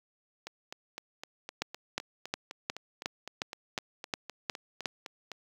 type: two click trains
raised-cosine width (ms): 0.2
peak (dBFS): -23 / -13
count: 20 / 10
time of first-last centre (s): 0.47-5.317 / 1.62-4.857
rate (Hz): 3.92 / 2.78
effects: high-pass 100 Hz 12 dB/octave + 8-bit